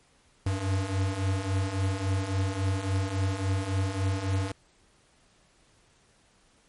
square beating tone pair, 93.8 / 97.4 Hz, F#2 / G2, +24 / -11 cents, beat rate 3.6 Hz, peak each -32 / -28 dBFS, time 0.46-4.52 s, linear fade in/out 5 ms, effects pink hiss -63 dBFS RMS until 6.68 s + MP3 48 kbps

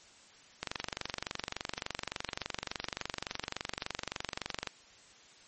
click train, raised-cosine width 0.2 ms, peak -16 dBFS, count 96, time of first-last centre 0.63-4.673 s, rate 23.5 Hz, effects white hiss -58 dBFS RMS until 5.47 s + MP3 32 kbps

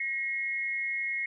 sine tone pair together, 1895 / 2164 Hz, A#6 / C#7, +28 / -42 cents, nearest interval major second, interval 230 cents, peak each -35 / -30 dBFS, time 0-1.26 s, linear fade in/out 5 ms, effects none

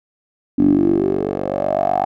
10% pulse tone with band-pass filter sweep, 48 Hz, G1, 36 cents flat, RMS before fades -17 dBFS, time 0.58-2.05 s, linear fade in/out 10 ms, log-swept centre 270 to 780 Hz, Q 8.4, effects none

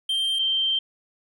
triangle / sine tone pair in turn, 3155 / 3139 Hz, G7 / G7, +10 / +2 cents, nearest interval unison, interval 8 cents, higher first, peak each -20 dBFS, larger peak neither, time 0.09-0.39 / 0.39-0.79 s, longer second, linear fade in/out 5 ms, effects none

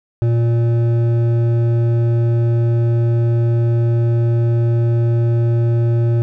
sine tone with hard clipping, 117.2 Hz, A#2, 10 cents sharp, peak -14 dBFS, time 0.22-6.22 s, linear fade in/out 0 ms, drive 9 dB, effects none

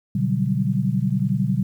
sine chord, G major seventh, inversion first, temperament equal with one note detuned, 123.47 / 144.98 / 185 / 196 Hz, B2 / D3 / F#3 / G3, 0 / -22 / 0 / 0 cents, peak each -24 dBFS, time 0.15-1.63 s, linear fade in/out 5 ms, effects 9-bit

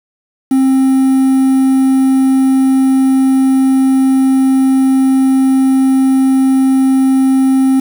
triangle tone with quantisation, 265.1 Hz, C4, 23 cents sharp, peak -5 dBFS, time 0.51-7.8 s, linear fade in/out 5 ms, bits 5, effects none

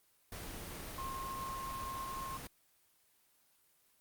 sine tone in noise, 1067 Hz, C6, 34 cents sharp, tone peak -40 dBFS, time 0.98-2.37 s, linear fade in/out 2 ms, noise pink, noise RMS -45 dBFS, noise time 0.32-2.47 s, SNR +2 dB, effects white hiss -71 dBFS RMS until 4 s + Opus 24 kbps

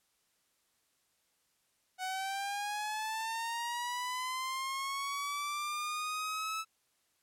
sawtooth linear sweep, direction up, 740 to 1310 Hz, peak -31 dBFS, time 1.98-6.65 s, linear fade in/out 50 ms, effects white hiss -75 dBFS RMS until 7.22 s + low-pass 12000 Hz 12 dB/octave

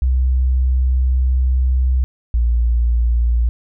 sine tone pair in turn, 63.9 / 58.69 Hz, C2 / A#1, -40 / +12 cents, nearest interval minor second, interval 148 cents, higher first, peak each -12 dBFS, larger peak neither, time 0.02-2.04 / 2.34-3.49 s, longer first, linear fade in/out 0 ms, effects none

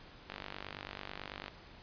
click train, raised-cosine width 0.3 ms, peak -25 dBFS, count 59, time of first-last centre 0.3-1.481 s, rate 49.1 Hz, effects pink hiss -55 dBFS RMS until 1.82 s + resampled to 11025 Hz

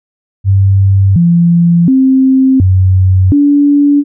sine tone with pitch steps, 97.5 / 171.1 / 263.7 / 93.6 / 287.4 Hz, G2 / F3 / C4 / F#2 / D4, -9 / -35 / +14 / +20 / -37 cents, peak -4 dBFS, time 0.44-4.04 s, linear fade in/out 50 ms, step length 720 ms, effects none

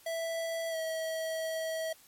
square tone with pitch glide, 659.3 to 644.6 Hz, E5 to E5, 0 to -39 cents, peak -33 dBFS, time 0.06-1.93 s, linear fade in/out 5 ms, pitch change -39 cents, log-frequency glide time 0.7-0.76 s, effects white hiss -59 dBFS RMS until 2.07 s + MP3 64 kbps

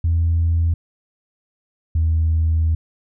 sine tone pair in turn, 83.3 / 80.6 Hz, E2 / E2, +19 / -38 cents, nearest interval minor second, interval 57 cents, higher first, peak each -13 dBFS, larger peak neither, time 0.04-0.74 / 1.95-2.75 s, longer second, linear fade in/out 5 ms, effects tanh soft clip ceiling -11 dBFS

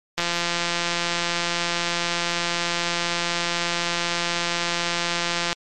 click train, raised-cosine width 0.2 ms, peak -6 dBFS, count 921, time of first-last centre 0.18-5.529 s, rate 172 Hz, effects MP3 64 kbps

